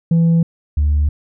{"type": "tone pair in turn", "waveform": "sine", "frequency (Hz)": [166.4, 73.84], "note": ["E3", "D2"], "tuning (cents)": [17, 10], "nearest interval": "octave + major second", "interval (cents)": 1407, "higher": "first", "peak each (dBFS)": [-7, -10], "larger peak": "first", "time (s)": [[0.11, 0.43], [0.77, 1.09]], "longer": "neither", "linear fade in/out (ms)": 5, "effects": ["tanh soft clip ceiling -9 dBFS"]}